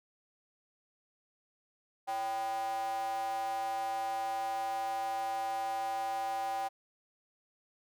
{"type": "tone with high-pass filter", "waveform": "square", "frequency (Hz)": 111.7, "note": "A2", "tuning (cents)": 27, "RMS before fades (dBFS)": -35, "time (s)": [2.07, 6.69], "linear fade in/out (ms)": 20, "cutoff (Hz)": 750, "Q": 9.4, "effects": []}